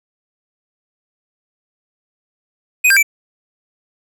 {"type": "tone with pitch steps", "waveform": "square", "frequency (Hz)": [2499, 1591, 2323], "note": ["D#7", "G6", "D7"], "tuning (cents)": [7, 25, -20], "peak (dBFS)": -9, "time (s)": [2.84, 3.029], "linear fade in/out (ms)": 10, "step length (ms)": 63, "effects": []}